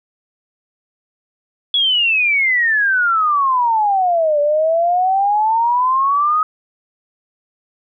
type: exponential two-way sweep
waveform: sine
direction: down then up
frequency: 3400 to 578 to 1269 Hz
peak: -12 dBFS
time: 1.74-6.43 s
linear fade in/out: 2 ms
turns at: 4.4 s
effects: none